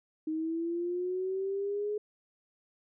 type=linear sweep; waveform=sine; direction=up; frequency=311.1 to 422.1 Hz; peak=-30 dBFS; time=0.27-1.98 s; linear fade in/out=5 ms; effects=none